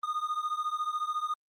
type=beating tone pair; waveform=triangle; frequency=1223 / 1237 Hz; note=D#6 / D#6; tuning=-30 / -10 cents; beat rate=14 Hz; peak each=-30 / -32 dBFS; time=0.03-1.34 s; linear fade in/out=5 ms; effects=Opus 24 kbps